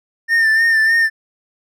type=tone with vibrato; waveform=triangle; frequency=1801 Hz; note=A6; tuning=40 cents sharp; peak=-9 dBFS; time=0.28-1.1 s; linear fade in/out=50 ms; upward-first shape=sine; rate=3.3 Hz; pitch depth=40 cents each way; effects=none